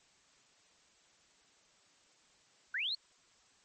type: linear sweep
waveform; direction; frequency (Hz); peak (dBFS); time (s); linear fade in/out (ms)
sine; up; 1436 to 4425; -33; 2.74-2.95; 5
effects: white hiss -67 dBFS RMS until 3.64 s + MP3 32 kbps